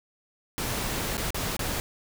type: noise with dropouts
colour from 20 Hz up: pink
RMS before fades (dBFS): -30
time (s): 0.58-1.8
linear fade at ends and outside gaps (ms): 0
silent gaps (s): 1.17-1.179 / 1.305-1.345 / 1.567-1.593
effects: none